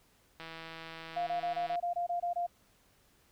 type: click train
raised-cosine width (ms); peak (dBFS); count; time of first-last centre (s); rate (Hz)
0.3; -29; 222; 0.4-1.756; 163
type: tone bursts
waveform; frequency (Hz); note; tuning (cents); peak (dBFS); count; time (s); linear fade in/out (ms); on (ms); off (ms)
sine; 698.5; F5; 0; -30; 10; 1.16-2.467; 10; 110; 23
effects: pink hiss -67 dBFS RMS until 3.31 s